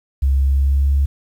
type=tone with pitch glide; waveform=sine; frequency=68 to 69.83 Hz; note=C#2 to C#2; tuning=-33 to +13 cents; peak=-11 dBFS; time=0.22-1.06 s; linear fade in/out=10 ms; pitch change=+46 cents; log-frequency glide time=0.39-0.95 s; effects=tanh soft clip ceiling -8 dBFS + 8-bit